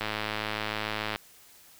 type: click train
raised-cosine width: 0.3 ms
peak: -14 dBFS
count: 124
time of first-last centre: 0.01-1.16 s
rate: 107 Hz
effects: white hiss -55 dBFS RMS until 1.79 s